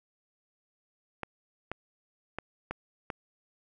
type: clicks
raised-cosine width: 0.5 ms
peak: -19 dBFS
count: 5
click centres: 1.233 / 1.716 / 2.386 / 2.71 / 3.102 s
effects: none